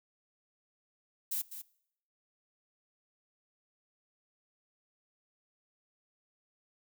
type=noise with echo; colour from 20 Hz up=violet; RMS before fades=-34 dBFS; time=1.31-1.42 s; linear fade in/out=10 ms; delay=200 ms; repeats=1; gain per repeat=-10 dB; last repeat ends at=1.62 s; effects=noise-tail reverb RT60 0.7 s tail -21 dB re dry